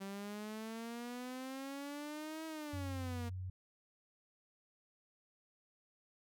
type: exponential two-way sweep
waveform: sawtooth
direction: up then down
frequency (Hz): 193.6 to 321.7 to 233.6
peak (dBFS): -39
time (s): 0-3.3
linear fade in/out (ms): 20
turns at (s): 2.46
type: tone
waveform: sine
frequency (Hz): 92.5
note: F#2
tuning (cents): 0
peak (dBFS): -40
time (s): 2.73-3.5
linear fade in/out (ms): 5
effects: none